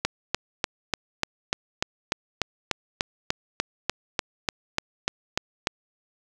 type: click train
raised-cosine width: 0.2 ms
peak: -5 dBFS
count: 20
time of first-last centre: 0.05-5.671 s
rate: 3.38 Hz
effects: none